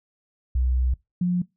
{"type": "tone pair in turn", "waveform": "sine", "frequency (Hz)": [63, 178.19], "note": ["B1", "F3"], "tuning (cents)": [35, 35], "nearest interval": "octave + tritone", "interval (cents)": 1800, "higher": "second", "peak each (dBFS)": -19, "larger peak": "neither", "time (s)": [[0.55, 0.94], [1.21, 1.42]], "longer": "first", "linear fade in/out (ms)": 5, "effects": ["noise-tail reverb RT60 0.2 s tail -22 dB re dry"]}